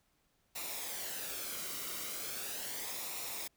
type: noise with flanger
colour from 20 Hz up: white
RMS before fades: -41 dBFS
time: 0.55-3.48 s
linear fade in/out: 10 ms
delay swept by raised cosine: 0.63 to 1.19 ms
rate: 0.38 Hz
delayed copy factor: -0.55
effects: pink hiss -75 dBFS RMS until 3.56 s